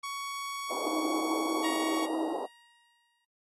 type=tone; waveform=sawtooth; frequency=1118 Hz; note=C#6; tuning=14 cents sharp; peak=-31 dBFS; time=0.03-2.06 s; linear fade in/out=10 ms
type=band-pass noise; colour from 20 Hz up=pink; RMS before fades=-35 dBFS; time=0.7-2.46 s; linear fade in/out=10 ms; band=300 to 1000 Hz; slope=48 dB/octave
type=tone with pitch glide; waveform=sine; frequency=315.1 to 320.2 Hz; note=D#4 to D#4; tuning=+22 to +50 cents; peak=-31 dBFS; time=0.86-2.33 s; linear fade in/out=5 ms; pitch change=+28 cents; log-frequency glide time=1.14-1.31 s
type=tone with exponential decay; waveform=15% pulse; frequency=943 Hz; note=A#5; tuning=20 cents sharp; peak=-28 dBFS; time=1.64-3.25 s; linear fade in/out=5 ms; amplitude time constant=350 ms
effects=noise-tail reverb RT60 0.1 s tail -18 dB re dry + AAC 32 kbps